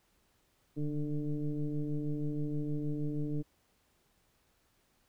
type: tone with frequency modulation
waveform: sine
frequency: 146.83 Hz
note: D3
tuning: in tune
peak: -31 dBFS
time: 0.76-3.43 s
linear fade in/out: 20 ms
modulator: 150 Hz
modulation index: 1.4
effects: pink hiss -72 dBFS RMS until 5.08 s

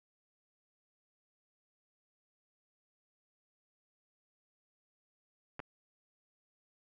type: clicks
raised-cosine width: 0.5 ms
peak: -26 / -28 dBFS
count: 2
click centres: 5.594 / 5.601 s
effects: none

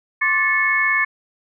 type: tone cluster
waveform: sine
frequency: 1065 / 1161 / 1754 / 2192 Hz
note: C6 / D6 / A6 / C#7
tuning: +30 / -20 / -6 / -20 cents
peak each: -26 / -27 / -18 / -19 dBFS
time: 0.21-1.05 s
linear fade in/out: 10 ms
effects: none

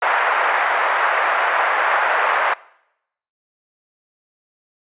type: band-pass noise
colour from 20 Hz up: white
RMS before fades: -18 dBFS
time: 0.02-2.54 s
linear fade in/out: 5 ms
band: 600 to 1800 Hz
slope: 24 dB/octave
effects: noise-tail reverb RT60 0.8 s tail -22 dB re dry + resampled to 8000 Hz

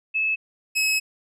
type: tone pair in turn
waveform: sine / sawtooth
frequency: 2601 / 2568 Hz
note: E7 / E7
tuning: -24 / -46 cents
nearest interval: unison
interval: 22 cents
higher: first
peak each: -20 / -16 dBFS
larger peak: second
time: 0.14-0.36 / 0.75-1 s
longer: second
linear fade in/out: 20 ms
effects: low-pass 12000 Hz 12 dB/octave

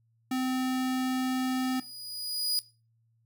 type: tone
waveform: square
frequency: 257.7 Hz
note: C4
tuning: 26 cents flat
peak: -28 dBFS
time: 0.31-1.8 s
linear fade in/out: 5 ms
type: tone with exponential growth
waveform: sawtooth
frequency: 4921 Hz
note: D#8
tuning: 20 cents flat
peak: -21 dBFS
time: 1.07-2.59 s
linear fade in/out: 0 ms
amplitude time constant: 330 ms
effects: noise-tail reverb RT60 0.3 s tail -17 dB re dry + added 114 Hz sine -66 dBFS peak until 3.25 s

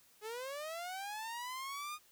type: linear sweep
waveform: sawtooth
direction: up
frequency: 415.4 to 1236 Hz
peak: -37 dBFS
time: 0.21-1.99 s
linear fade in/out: 50 ms
effects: white hiss -66 dBFS RMS until 2.11 s

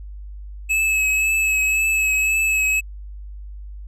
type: tone with vibrato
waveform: square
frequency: 2587 Hz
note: E7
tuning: 33 cents flat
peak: -17 dBFS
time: 0.69-2.81 s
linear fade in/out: 20 ms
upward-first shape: triangle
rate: 1.9 Hz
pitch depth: 25 cents each way
effects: added 50 Hz sine -32 dBFS peak until 3.87 s + low-pass 12000 Hz 12 dB/octave

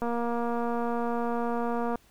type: click train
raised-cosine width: 1 ms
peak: -18 dBFS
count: 458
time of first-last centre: 0.02-1.956 s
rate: 236 Hz
effects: pink hiss -61 dBFS RMS until 2.1 s

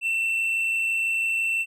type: tone with amplitude modulation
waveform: triangle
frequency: 2687 Hz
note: E7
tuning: 33 cents sharp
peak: -19 dBFS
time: 0.01-1.66 s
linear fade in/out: 50 ms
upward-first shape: sine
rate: 106 Hz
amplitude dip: 30%
effects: none

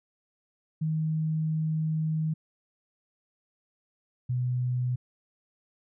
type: tone pair in turn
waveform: sine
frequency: 157.4 / 124.93 Hz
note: D#3 / B2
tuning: +20 / +20 cents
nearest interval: major third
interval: 400 cents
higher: first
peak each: -25 dBFS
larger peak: neither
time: 0.81-2.34 / 4.29-4.96 s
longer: first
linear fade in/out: 10 ms
effects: none

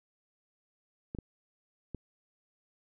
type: clicks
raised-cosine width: 3 ms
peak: -25 dBFS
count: 3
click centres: 1.149 / 1.187 / 1.947 s
effects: none

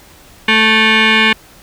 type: tone with frequency modulation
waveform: sine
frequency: 220 Hz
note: A3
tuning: in tune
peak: -6 dBFS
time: 0.48-1.33 s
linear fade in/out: 5 ms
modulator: 659 Hz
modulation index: 4.4
effects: tanh soft clip ceiling -4 dBFS + pink hiss -42 dBFS RMS until 1.62 s

